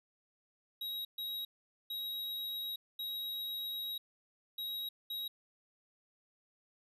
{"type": "tone bursts at uneven times", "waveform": "square", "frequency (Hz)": 3823, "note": "A#7", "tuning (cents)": 43, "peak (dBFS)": -38, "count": 6, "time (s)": [[0.81, 1.05], [1.18, 1.45], [1.9, 2.76], [2.99, 3.98], [4.58, 4.89], [5.1, 5.28]], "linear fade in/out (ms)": 5, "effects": ["resampled to 32000 Hz"]}